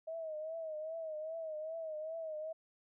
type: tone with vibrato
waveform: sine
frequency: 635 Hz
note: D#5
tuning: 35 cents sharp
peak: -39 dBFS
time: 0.07-2.53 s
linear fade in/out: 10 ms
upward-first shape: triangle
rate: 2.5 Hz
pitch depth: 81 cents each way
effects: none